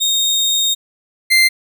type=tone pair in turn; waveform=30% pulse; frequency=3704 / 2085 Hz; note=A#7 / C7; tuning=-12 / -7 cents; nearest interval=minor seventh; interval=995 cents; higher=first; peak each=-11 / -6 dBFS; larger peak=second; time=0-0.75 / 1.3-1.49 s; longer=first; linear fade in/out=20 ms; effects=none